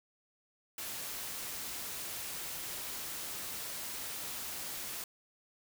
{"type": "noise", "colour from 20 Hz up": "white", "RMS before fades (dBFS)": -41, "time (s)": [0.78, 5.04], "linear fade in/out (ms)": 2, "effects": []}